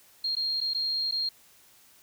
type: tone with dropouts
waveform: sine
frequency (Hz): 4225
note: C8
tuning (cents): +16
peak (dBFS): -26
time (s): 0.24-1.29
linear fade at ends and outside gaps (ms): 5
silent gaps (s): 0.353-0.366 / 0.605-0.612 / 0.736-0.746 / 1.112-1.121
effects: white hiss -58 dBFS RMS until 2.02 s